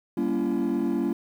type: chord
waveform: triangle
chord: G diminished seventh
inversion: none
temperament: just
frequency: 196 / 235.2 / 282.2 / 338.7 Hz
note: G3 / Bb3 / Db4 / Fb4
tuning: 0 / +16 / +31 / +47 cents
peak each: -28 / -25 / -25 / -25 dBFS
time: 0.17-1.13 s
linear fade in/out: 5 ms
effects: tanh soft clip ceiling -17 dBFS + 9-bit